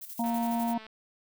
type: noise with tremolo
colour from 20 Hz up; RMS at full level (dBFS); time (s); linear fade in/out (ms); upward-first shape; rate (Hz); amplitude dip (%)
violet; -41; 0.01-0.74; 10; square; 12; 55
type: harmonic tone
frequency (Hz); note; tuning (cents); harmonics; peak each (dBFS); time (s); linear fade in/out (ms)
233.1; A#3; 0; 1 / 3 / 4; -28 / -33 / -34; 0.19-0.78; 5
type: click train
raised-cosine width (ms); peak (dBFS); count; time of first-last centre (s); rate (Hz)
0.3; -32; 138; 0.24-0.866; 219
effects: none